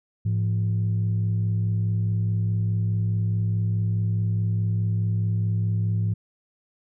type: tone pair together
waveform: sine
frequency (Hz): 106.24 / 171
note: G#2 / F3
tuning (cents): +40 / -36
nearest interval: minor sixth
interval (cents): 824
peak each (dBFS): -20 / -28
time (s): 0.25-6.14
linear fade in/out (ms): 10
effects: tanh soft clip ceiling -16 dBFS